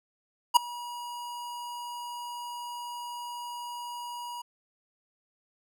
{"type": "tone with ADSR envelope", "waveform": "square", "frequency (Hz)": 962, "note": "B5", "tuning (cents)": -46, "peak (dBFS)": -13, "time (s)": [0.54, 4.42], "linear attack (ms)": 25, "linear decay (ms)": 7, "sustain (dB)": -24, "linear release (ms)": 9, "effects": []}